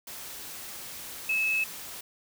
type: tone in noise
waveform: sine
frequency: 2595 Hz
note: E7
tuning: 28 cents flat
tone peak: -24 dBFS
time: 1.29-1.64 s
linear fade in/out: 5 ms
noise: white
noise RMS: -41 dBFS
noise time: 0.07-2.01 s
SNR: +14 dB
effects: none